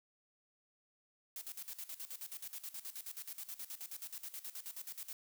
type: noise with tremolo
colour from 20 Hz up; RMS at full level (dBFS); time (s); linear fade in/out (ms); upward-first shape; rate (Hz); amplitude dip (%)
blue; -45; 1.36-5.13; 2; square; 9.4; 80
effects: none